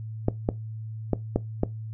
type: clicks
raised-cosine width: 2 ms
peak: -8 dBFS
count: 5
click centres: 0.284 / 0.489 / 1.133 / 1.36 / 1.634 s
effects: noise-tail reverb RT60 0.2 s tail -19 dB re dry + added 110 Hz sine -33 dBFS peak until 1.93 s